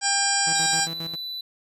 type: harmonic tone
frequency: 797 Hz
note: G5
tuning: 28 cents sharp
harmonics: 1 / 2 / 3 / 4 / 5 / 6 / 7 / 9 / 10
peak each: -27 / -27 / -35 / -34 / -37 / -28 / -27 / -28 / -27 dBFS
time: 0.01-0.88 s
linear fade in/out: 50 ms
type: tone with tremolo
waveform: sawtooth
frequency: 164.5 Hz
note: E3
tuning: 3 cents flat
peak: -29 dBFS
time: 0.46-1.16 s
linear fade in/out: 20 ms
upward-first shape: square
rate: 7.4 Hz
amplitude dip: 75%
type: tone with pitch glide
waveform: triangle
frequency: 3896 to 3982 Hz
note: B7 to B7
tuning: -24 to +14 cents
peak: -29 dBFS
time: 0.55-1.41 s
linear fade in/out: 5 ms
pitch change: +38 cents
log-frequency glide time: 0.71-0.76 s
effects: none